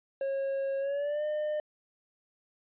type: tone with pitch glide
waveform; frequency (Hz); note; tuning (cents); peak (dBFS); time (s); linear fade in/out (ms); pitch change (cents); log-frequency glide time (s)
triangle; 545 to 604.7; C#5 to D#5; -29 to -50; -27; 0.21-1.6; 2; +179; 0.79-1.24
effects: resampled to 8000 Hz